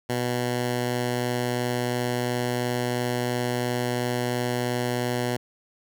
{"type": "tone", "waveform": "10% pulse", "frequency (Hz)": 122.9, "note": "B2", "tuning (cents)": -8, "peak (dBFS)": -16, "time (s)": [0.09, 5.37], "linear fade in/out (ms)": 10, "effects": []}